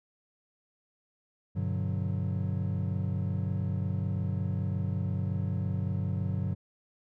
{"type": "chord", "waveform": "triangle", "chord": "G major seventh", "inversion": "none", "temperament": "equal", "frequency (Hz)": [98, 123.47, 146.83, 185], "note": ["G2", "B2", "D3", "F#3"], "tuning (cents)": [0, 0, 0, 0], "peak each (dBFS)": [-29, -35, -33, -33], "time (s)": [1.55, 6.55], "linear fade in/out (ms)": 20, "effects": []}